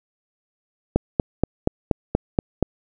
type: click train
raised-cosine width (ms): 2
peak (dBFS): -3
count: 8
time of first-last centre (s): 0.96-2.627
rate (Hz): 4.2
effects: none